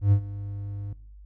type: tone with ADSR envelope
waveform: triangle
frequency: 100.7 Hz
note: G2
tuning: 47 cents sharp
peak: -12 dBFS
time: 0.01-0.93 s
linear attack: 110 ms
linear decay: 80 ms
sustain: -17 dB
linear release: 4 ms
effects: noise-tail reverb RT60 0.5 s tail -20 dB re dry + added 50 Hz sine -44 dBFS peak until 1.25 s